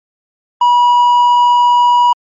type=tone with hard clipping; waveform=sine; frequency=970 Hz; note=B5; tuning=31 cents flat; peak=-7 dBFS; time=0.61-2.13 s; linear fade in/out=5 ms; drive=3 dB; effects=MP3 32 kbps